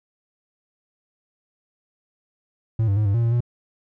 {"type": "tone with pitch steps", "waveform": "triangle", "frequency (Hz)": [112, 99, 106.7, 99.3, 117.2, 116.2, 120.1], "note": ["A2", "G2", "G#2", "G2", "A#2", "A#2", "B2"], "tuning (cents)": [31, 18, 47, 23, 10, -5, -48], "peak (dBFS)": -15, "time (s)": [2.79, 3.406], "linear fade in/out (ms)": 5, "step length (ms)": 88, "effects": []}